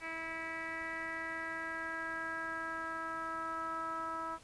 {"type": "tone with low-pass filter sweep", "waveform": "10% pulse", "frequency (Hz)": 325.8, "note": "E4", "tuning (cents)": -20, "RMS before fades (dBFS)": -40, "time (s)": [0, 4.39], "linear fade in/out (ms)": 50, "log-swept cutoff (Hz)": [2300, 1200], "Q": 5, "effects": ["pink hiss -59 dBFS RMS until 4.43 s", "resampled to 24000 Hz"]}